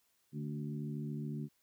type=harmonic tone with a mistuned harmonic; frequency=74 Hz; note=D2; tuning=14 cents sharp; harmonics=2 / 3 / 4 / 5; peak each=-39 / -42 / -47 / -51 dBFS; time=0.32-1.49 s; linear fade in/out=50 ms; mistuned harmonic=4; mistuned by=-37 cents; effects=white hiss -75 dBFS RMS until 1.62 s